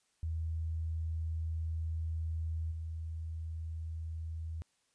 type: tone with level steps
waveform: sine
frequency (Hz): 80.8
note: E2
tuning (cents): -34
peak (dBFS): -33 / -37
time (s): 0.23-4.62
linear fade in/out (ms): 0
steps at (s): 2.71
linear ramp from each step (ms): 10
effects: white hiss -75 dBFS RMS until 4.94 s + resampled to 22050 Hz